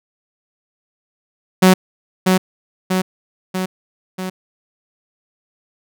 sawtooth tone with echo, 186 Hz, F#3, 9 cents sharp, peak -3 dBFS, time 1.62-1.74 s, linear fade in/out 10 ms, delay 640 ms, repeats 4, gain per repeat -4 dB, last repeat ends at 4.3 s, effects none

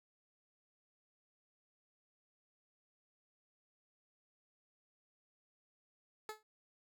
15% pulse tone with exponential decay, 430.7 Hz, A4, 37 cents flat, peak -33 dBFS, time 6.29-6.43 s, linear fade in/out 1 ms, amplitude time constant 29 ms, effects none

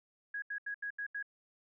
sine tone bursts, 1657 Hz, G#6, 4 cents flat, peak -36 dBFS, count 6, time 0.34-1.227 s, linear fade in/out 5 ms, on 82 ms, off 79 ms, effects none

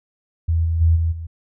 sine tone with level steps, 82.41 Hz, E2, in tune, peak -15 / -17 / -11 / -16 / -27 dBFS, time 0.48-1.27 s, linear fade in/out 10 ms, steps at 0.64 / 0.8 / 0.95 / 1.11 s, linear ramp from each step 20 ms, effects none

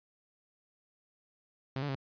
sawtooth tone with pitch steps, 133.4 / 144.7 / 134.9 Hz, C3 / D3 / C#3, +34 / -25 / -47 cents, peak -29 dBFS, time 1.76-1.952 s, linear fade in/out 2 ms, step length 64 ms, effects resampled to 11025 Hz

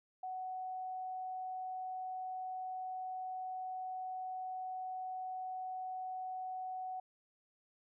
sine tone, 745 Hz, F#5, 12 cents sharp, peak -39 dBFS, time 0.23-7 s, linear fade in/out 5 ms, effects none

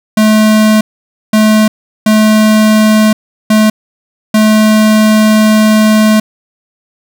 square tone bursts at uneven times, 215.7 Hz, A3, 34 cents flat, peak -5 dBFS, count 5, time 0.17-0.81 / 1.33-1.68 / 2.06-3.13 / 3.5-3.7 / 4.34-6.2 s, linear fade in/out 5 ms, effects none

